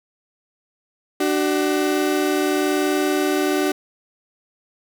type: tone pair together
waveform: 35% pulse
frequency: 296.9 / 377.9 Hz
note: D4 / F#4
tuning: +19 / +37 cents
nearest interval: major third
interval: 418 cents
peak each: -19 dBFS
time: 1.2-3.72 s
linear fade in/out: 5 ms
effects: none